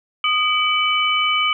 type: tone cluster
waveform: sine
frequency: 1236 / 2301 / 2994 Hz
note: D#6 / D7 / F#7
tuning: -12 / -36 / +20 cents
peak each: -20 dBFS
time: 0.24-1.53 s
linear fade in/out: 2 ms
effects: none